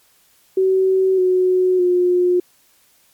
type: tone with pitch steps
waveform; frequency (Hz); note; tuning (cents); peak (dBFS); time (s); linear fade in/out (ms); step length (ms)
sine; 378.8 / 368.2 / 358; F#4 / F#4 / F4; +41 / -8 / +43; -12; 0.57-2.4; 5; 610
effects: white hiss -56 dBFS RMS until 3.13 s + MP3 96 kbps